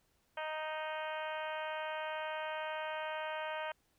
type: harmonic tone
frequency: 311.1 Hz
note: D#4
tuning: in tune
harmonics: 2 / 3 / 4 / 5 / 6 / 7 / 8 / 9 / 10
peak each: -41 / -42 / -48 / -45 / -50 / -52 / -50 / -54 / -52 dBFS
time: 0.37-3.72 s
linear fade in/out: 5 ms
effects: pink hiss -75 dBFS RMS until 3.98 s